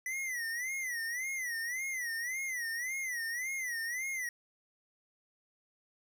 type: tone with vibrato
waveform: square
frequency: 1975.5 Hz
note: B6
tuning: in tune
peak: -35 dBFS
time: 0.06-4.29 s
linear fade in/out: 2 ms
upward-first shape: sine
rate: 1.8 Hz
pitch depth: 150 cents each way
effects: none